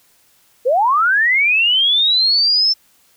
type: linear sweep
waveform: sine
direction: up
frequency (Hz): 457.3 to 5350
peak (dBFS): -11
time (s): 0.65-2.74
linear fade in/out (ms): 20
effects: white hiss -55 dBFS RMS until 3.16 s